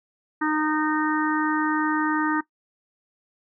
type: harmonic tone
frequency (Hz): 307.6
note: D#4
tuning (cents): -20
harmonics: 1 / 3 / 4 / 5 / 6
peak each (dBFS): -23 / -28 / -29 / -30 / -31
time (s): 0.41-2.41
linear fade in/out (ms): 10
effects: noise-tail reverb RT60 0.1 s tail -18 dB re dry